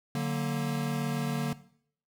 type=chord; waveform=square; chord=D augmented; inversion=none; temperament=equal; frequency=146.83 / 185 / 233.1 Hz; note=D3 / F#3 / A#3; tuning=0 / 0 / 0 cents; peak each=-32 / -37 / -34 dBFS; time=0.15-1.53 s; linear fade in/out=2 ms; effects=noise-tail reverb RT60 0.6 s tail -17 dB re dry